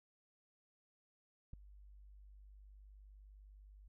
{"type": "tone with ADSR envelope", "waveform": "sine", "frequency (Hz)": 49.86, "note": "G1", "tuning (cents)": 30, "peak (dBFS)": -38, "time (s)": [1.53, 3.88], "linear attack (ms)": 5, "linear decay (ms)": 3, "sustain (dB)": -18, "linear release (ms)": 5, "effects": []}